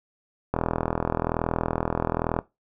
click train, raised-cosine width 1 ms, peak -9 dBFS, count 77, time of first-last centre 0.54-2.389 s, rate 41.1 Hz, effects noise-tail reverb RT60 0.2 s tail -18 dB re dry

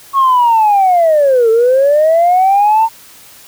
sine linear two-way sweep, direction down then up, 1108.7 to 440 to 912 Hz, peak -5 dBFS, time 0.13-2.89 s, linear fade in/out 50 ms, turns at 1.5 s, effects tanh soft clip ceiling -3 dBFS + white hiss -39 dBFS RMS until 3.47 s

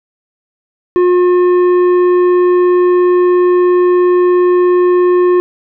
triangle tone with tanh clipping, 358.3 Hz, F4, 44 cents sharp, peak -8 dBFS, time 0.96-5.4 s, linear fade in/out 0 ms, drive 13 dB, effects none

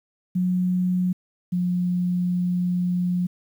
sine tone pair in turn, 181.6 / 178.58 Hz, F#3 / F3, -32 / +39 cents, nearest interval unison, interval 29 cents, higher first, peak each -19 / -20 dBFS, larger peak first, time 0.35-1.13 / 1.52-3.27 s, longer second, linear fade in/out 10 ms, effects 9-bit

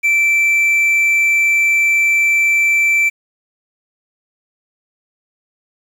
triangle tone, 2334 Hz, D7, 11 cents flat, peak -9 dBFS, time 0.03-3.1 s, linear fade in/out 20 ms, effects 7-bit

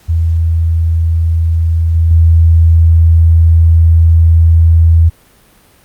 sine tone with level steps, 82.3 Hz, E2, 2 cents flat, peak -8 / -6 / -3 dBFS, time 0.08-5.1 s, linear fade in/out 20 ms, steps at 1.95 / 2.11 s, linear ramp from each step 2 ms, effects pink hiss -46 dBFS RMS until 5.84 s + Opus 48 kbps

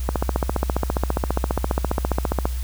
click train, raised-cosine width 1 ms, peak -6 dBFS, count 36, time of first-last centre 0.09-2.455 s, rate 14.8 Hz, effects added 62 Hz sine -23 dBFS peak until 2.63 s + white hiss -41 dBFS RMS until 2.63 s

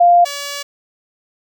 sine / 5% pulse tone pair in turn, 698.5 / 570.1 Hz, F5 / C#5, 0 / +48 cents, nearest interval major third, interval 352 cents, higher first, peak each -6 / -12 dBFS, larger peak first, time 0-0.25 / 0.25-0.63 s, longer second, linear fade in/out 10 ms, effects none

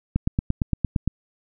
click train, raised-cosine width 5 ms, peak -8 dBFS, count 9, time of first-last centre 0.16-1.076 s, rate 8.73 Hz, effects none

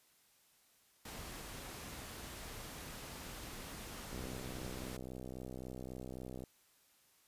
pink noise, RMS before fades -48 dBFS, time 1.05-4.97 s, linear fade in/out 5 ms
click train, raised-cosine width 2 ms, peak -33 dBFS, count 148, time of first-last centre 4.13-6.438 s, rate 63.7 Hz
effects white hiss -70 dBFS RMS until 7.27 s + resampled to 32000 Hz

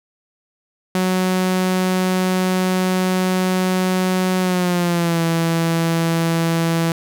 sawtooth tone with pitch glide, 185 to 165.77 Hz, F#3 to E3, 0 to +10 cents, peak -12 dBFS, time 0.95-6.92 s, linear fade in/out 2 ms, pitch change -190 cents, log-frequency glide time 4.4-5.23 s, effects none

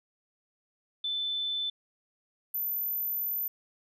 sine tone pair in turn, 3520 / 13971 Hz, A7 / A9, 0 / -13 cents, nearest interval 2 octaves, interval 2387 cents, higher second, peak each -29 / -29 dBFS, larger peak neither, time 1.04-1.7 / 2.54-3.48 s, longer second, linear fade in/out 5 ms, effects none

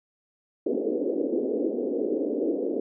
white band-pass noise, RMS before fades -27 dBFS, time 0.66-2.8 s, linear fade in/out 5 ms, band 250 to 500 Hz, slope 48 dB/octave, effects none

